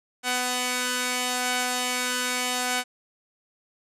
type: tone pair together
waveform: 5% pulse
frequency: 249.6 / 748 Hz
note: B3 / F#5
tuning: +19 / +19 cents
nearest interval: octave + perfect fifth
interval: 1900 cents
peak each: -16 dBFS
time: 0.23-2.84 s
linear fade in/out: 50 ms
effects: resampled to 32000 Hz